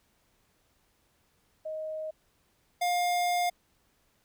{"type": "tone pair in turn", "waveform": ["sine", "square"], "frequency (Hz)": [626, 708], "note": ["D#5", "F5"], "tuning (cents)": [10, 23], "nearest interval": "major second", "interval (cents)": 213, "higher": "second", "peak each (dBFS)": [-33, -26], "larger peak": "second", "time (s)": [[1.65, 2.11], [2.81, 3.5]], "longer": "second", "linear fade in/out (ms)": 10, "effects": ["pink hiss -70 dBFS RMS until 4.24 s"]}